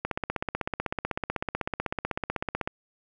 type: click train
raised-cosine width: 0.5 ms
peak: -13 dBFS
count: 43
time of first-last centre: 0.05-2.675 s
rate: 16 Hz
effects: none